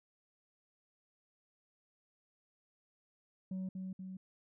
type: tone with echo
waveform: sine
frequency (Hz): 187.6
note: F#3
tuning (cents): +24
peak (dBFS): -34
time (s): 3.51-3.69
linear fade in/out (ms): 5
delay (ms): 240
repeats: 2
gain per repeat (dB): -4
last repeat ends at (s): 4.17
effects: tanh soft clip ceiling -36 dBFS